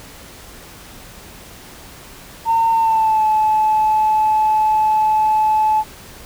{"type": "tone with pitch glide", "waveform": "sine", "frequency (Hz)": [909, 863.5], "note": ["A#5", "A5"], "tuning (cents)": [-44, -33], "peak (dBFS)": -11, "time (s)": [2.45, 5.84], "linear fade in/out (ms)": 50, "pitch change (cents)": -89, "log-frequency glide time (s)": [2.71, 3.25], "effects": ["tanh soft clip ceiling -8 dBFS", "pink hiss -39 dBFS RMS until 6.25 s"]}